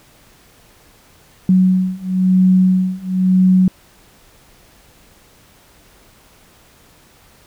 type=beating tone pair; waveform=sine; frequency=185 / 185.99 Hz; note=F#3 / F#3; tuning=0 / +9 cents; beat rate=0.99 Hz; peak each=-14 / -13 dBFS; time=1.49-3.68 s; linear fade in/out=2 ms; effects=pink hiss -49 dBFS RMS until 7.46 s